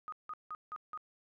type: tone bursts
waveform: sine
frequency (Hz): 1244.5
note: D#6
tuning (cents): 0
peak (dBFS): -39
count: 5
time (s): 0.08-0.975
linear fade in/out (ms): 0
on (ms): 43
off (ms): 170
effects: none